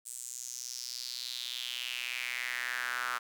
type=tone with high-pass filter sweep; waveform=sawtooth; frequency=123.47 Hz; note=B2; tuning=in tune; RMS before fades=-38 dBFS; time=0.05-3.19 s; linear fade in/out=20 ms; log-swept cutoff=8400 to 1300 Hz; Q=4.3; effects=none